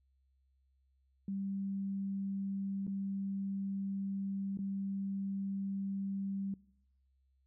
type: tone with dropouts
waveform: sine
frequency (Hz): 196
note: G3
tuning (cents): 0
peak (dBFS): -35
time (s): 1.28-6.54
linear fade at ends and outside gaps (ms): 2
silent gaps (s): 2.868-2.877 / 4.573-4.589
effects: noise-tail reverb RT60 0.8 s tail -23 dB re dry + added 66 Hz sine -70 dBFS peak until 7.46 s